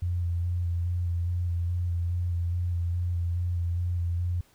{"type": "tone with vibrato", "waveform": "sine", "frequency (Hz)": 87, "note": "F2", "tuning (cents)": -6, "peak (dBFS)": -25, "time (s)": [0.02, 4.41], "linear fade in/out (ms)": 5, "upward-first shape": "square", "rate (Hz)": 2.4, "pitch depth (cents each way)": 20, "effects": ["pink hiss -62 dBFS RMS until 4.54 s"]}